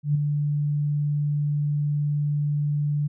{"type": "tone with ADSR envelope", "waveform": "sine", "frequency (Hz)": 146.83, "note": "D3", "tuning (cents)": 0, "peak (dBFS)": -16, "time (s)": [0.03, 3.08], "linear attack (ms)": 120, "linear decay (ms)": 6, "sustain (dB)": -5, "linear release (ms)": 16, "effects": []}